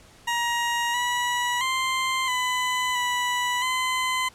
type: tone with pitch steps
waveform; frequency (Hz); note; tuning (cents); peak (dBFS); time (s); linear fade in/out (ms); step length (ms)
20% pulse; 946 / 973 / 1046 / 1003 / 984 / 1024; A#5 / B5 / C6 / B5 / B5 / C6; +25 / -26 / -1 / +26 / -7 / -38; -18; 0.27-4.29; 10; 670
effects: pink hiss -52 dBFS RMS until 4.34 s + low-pass 10000 Hz 12 dB/octave